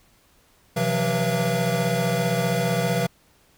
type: tone cluster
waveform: square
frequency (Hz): 129.4 / 166.8 / 182.1 / 483.2 / 681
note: C3 / E3 / F#3 / B4 / F5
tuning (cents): -19 / +21 / -27 / -38 / -44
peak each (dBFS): -28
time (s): 0.76-3.07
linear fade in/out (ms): 10
effects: pink hiss -59 dBFS RMS until 3.57 s